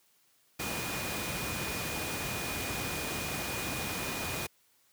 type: tone in noise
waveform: sine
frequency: 2453 Hz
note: D#7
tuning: 25 cents flat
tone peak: -41 dBFS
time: 0.59-4.47 s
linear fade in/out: 10 ms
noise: pink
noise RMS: -35 dBFS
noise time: 0.59-4.47 s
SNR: -9 dB
effects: white hiss -68 dBFS RMS until 4.92 s + high-pass 80 Hz 12 dB/octave